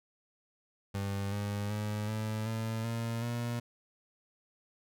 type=tone with pitch steps; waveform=30% pulse; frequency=99.3 / 102.33 / 105.45 / 108.66 / 111.98 / 115.39 / 118.91 Hz; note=G2 / G#2 / G#2 / A2 / A2 / A#2 / A#2; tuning=+23 / -25 / +27 / -21 / +31 / -17 / +35 cents; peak=-30 dBFS; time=0.94-3.6 s; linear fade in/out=10 ms; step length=380 ms; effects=none